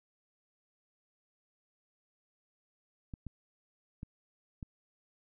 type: clicks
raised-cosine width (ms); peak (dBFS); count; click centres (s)
5; -29; 4; 3.138 / 3.267 / 4.031 / 4.628
effects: none